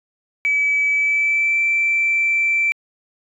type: tone with pitch glide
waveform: sine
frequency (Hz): 2292 to 2337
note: D7 to D7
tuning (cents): -43 to -9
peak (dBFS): -14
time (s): 0.45-2.72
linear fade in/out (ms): 0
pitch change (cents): +34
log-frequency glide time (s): 0.9-1.6
effects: tanh soft clip ceiling -10 dBFS